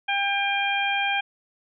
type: harmonic tone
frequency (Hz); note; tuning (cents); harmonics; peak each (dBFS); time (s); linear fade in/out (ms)
799; G5; +33; 1 / 2 / 3 / 4; -26 / -28 / -26 / -30; 0.08-1.21; 10
effects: none